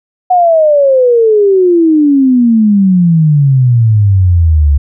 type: exponential sweep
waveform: sine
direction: down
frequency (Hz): 740 to 69.3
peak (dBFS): -4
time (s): 0.3-4.78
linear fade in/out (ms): 10
effects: none